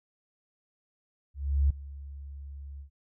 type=tone with ADSR envelope; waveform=sine; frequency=70 Hz; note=C#2; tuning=18 cents sharp; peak=-19 dBFS; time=1.34-2.9 s; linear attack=360 ms; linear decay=7 ms; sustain=-20 dB; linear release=100 ms; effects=none